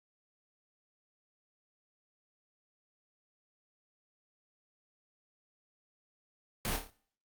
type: noise with echo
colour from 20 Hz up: pink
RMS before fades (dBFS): -34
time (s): 6.65-6.76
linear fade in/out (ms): 0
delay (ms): 28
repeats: 5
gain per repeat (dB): -5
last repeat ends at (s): 6.9
effects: noise-tail reverb RT60 0.5 s tail -19 dB re dry + Opus 48 kbps